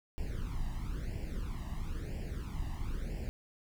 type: noise with flanger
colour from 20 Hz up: brown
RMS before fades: -37 dBFS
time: 0.18-3.29 s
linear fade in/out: 0 ms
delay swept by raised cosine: 0.39 to 1.06 ms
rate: 1 Hz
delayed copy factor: +0.85
effects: none